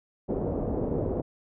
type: low-pass noise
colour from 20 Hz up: white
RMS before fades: -29 dBFS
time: 0.28-1.22 s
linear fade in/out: 20 ms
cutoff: 540 Hz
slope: 24 dB/octave
effects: none